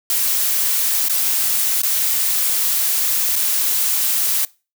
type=noise with dropouts; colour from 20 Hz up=blue; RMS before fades=-18 dBFS; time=0.1-4.45 s; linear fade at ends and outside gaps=1 ms; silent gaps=1.084-1.096 / 1.818-1.833 / 3.357-3.362 s; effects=noise-tail reverb RT60 0.3 s tail -22 dB re dry